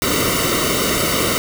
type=noise with comb filter; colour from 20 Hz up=pink; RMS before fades=-18 dBFS; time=0.02-1.38 s; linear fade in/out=0 ms; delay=1.2 ms; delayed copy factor=-0.85; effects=none